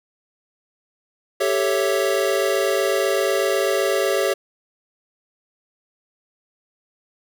square chord, A dominant seventh, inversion third, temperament equal, 392 / 440 / 554.4 / 659.3 Hz, G4 / A4 / C#5 / E5, 0 / 0 / 0 / 0 cents, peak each -23 / -26 / -23 / -27 dBFS, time 1.4-4.34 s, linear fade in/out 10 ms, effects none

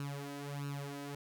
sawtooth tone with flanger, 142 Hz, C#3, 42 cents sharp, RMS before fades -42 dBFS, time 0-1.15 s, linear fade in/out 2 ms, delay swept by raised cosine 0.73 to 3.13 ms, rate 1.5 Hz, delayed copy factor +0.8, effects none

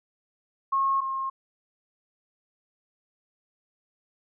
sine tone pair in turn, 1085 / 1071.3 Hz, C#6 / C6, -37 / +41 cents, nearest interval unison, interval 22 cents, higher first, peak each -21 / -27 dBFS, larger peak first, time 0.72-1.01 / 1.01-1.3 s, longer neither, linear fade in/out 10 ms, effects none

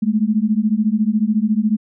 sine beating tone pair, 207.7 / 221.7 Hz, G#3 / A3, 0 / +13 cents, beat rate 14 Hz, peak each -17 dBFS, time 0.02-1.77 s, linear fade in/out 10 ms, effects none

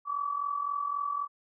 sine tone with amplitude modulation, 1147 Hz, D6, 41 cents flat, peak -26 dBFS, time 0.05-1.28 s, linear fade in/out 50 ms, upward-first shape sine, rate 43.8 Hz, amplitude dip 70%, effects none

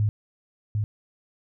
sine tone with echo, 105.7 Hz, G#2, 31 cents sharp, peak -19 dBFS, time 0-0.09 s, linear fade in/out 0 ms, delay 750 ms, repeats 1, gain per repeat -3 dB, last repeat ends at 0.84 s, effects none

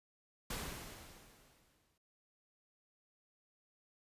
pink noise with exponential decay, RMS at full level -40 dBFS, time 0.5-1.98 s, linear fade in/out 5 ms, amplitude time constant 320 ms, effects resampled to 32000 Hz

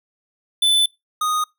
square tone pair in turn, 3508 / 1240.3 Hz, A7 / D#6, -6 / -6 cents, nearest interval octave + tritone, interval 1800 cents, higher first, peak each -14 / -19 dBFS, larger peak first, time 0.62-0.86 / 1.21-1.44 s, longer first, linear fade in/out 5 ms, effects noise-tail reverb RT60 0.2 s tail -24 dB re dry

